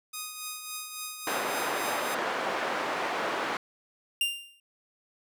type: tone with tremolo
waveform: 5% pulse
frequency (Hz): 1244.5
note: D#6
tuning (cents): 0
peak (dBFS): -22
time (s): 0.13-2.15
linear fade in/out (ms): 10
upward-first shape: triangle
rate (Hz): 3.6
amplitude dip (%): 55
type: band-pass noise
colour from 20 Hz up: white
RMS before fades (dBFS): -31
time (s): 1.27-3.57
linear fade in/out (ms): 2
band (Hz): 340 to 1400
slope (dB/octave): 12
type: tone with exponential decay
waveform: 45% pulse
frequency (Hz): 2794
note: F7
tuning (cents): 0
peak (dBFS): -22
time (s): 4.21-4.6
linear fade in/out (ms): 2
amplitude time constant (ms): 83
effects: none